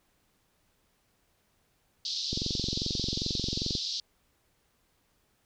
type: band-pass noise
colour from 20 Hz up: pink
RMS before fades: -34 dBFS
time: 2.05-4 s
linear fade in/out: 2 ms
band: 3700 to 5300 Hz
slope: 48 dB/octave
type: click train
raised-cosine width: 3 ms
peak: -20 dBFS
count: 33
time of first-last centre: 2.33-3.752 s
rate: 22.5 Hz
effects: pink hiss -71 dBFS RMS until 5.45 s